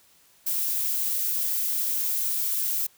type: noise with amplitude modulation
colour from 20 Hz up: violet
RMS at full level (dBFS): -25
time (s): 0.46-2.87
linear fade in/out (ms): 10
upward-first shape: sine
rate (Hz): 283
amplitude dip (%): 30
effects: white hiss -59 dBFS RMS until 2.97 s